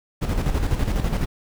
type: noise with tremolo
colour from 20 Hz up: brown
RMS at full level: -20 dBFS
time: 0.21-1.26 s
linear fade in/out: 20 ms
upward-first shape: square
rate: 12 Hz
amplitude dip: 50%
effects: none